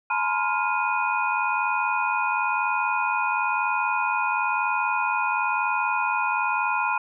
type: tone cluster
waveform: sine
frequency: 855 / 959 / 1040 / 1404 / 2479 Hz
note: A5 / A#5 / C6 / F6 / D#7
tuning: -50 / +49 / -11 / +9 / -7 cents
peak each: -28 dBFS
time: 0.1-6.98 s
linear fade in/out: 5 ms
effects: none